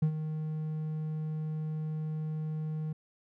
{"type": "tone with ADSR envelope", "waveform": "triangle", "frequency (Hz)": 155.56, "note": "D#3", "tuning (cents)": 0, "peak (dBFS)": -19, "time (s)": [0.02, 2.93], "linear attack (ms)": 8, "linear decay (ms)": 81, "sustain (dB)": -11, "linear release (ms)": 7, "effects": ["tanh soft clip ceiling -16 dBFS"]}